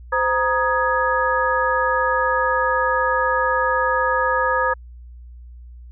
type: tone cluster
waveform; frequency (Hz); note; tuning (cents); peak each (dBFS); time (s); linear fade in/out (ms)
sine; 516 / 944 / 1245 / 1672; C5 / A#5 / D#6 / G#6; -24 / +22 / +1 / +11; -22; 0.12-4.74; 10
effects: added 60 Hz sine -37 dBFS peak until 5.91 s